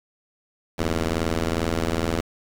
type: ring-modulated tone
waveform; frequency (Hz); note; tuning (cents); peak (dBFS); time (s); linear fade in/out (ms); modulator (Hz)
10% pulse; 82.41; E2; 0; -11; 0.78-2.21; 10; 155
effects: low-pass 9000 Hz 12 dB/octave + 7-bit